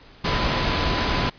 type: tone in noise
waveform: sine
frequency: 1004 Hz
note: B5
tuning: 28 cents sharp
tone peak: -31 dBFS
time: 0.24-1.3 s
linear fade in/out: 10 ms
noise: pink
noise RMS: -22 dBFS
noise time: 0.24-1.3 s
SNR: -12 dB
effects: pink hiss -49 dBFS RMS until 1.38 s + resampled to 11025 Hz